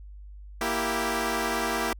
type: chord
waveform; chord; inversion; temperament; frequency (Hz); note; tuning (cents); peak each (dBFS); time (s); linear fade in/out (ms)
10% pulse; E diminished; second; equal; 233.1 / 329.6 / 392; Bb3 / E4 / G4; 0 / 0 / 0; -22; 0.61-1.93; 2
effects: added 50 Hz sine -41 dBFS peak until 1.99 s